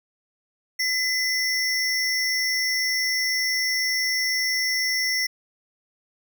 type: tone pair together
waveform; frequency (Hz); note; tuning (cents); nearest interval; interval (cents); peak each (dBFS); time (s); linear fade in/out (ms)
square; 2016 / 5470; B6 / F8; +35 / -37; octave + perfect fourth; 1728; -25; 0.79-5.27; 10
effects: none